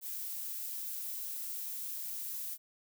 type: noise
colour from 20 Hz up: violet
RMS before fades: -40 dBFS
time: 0.01-2.58 s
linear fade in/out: 50 ms
effects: none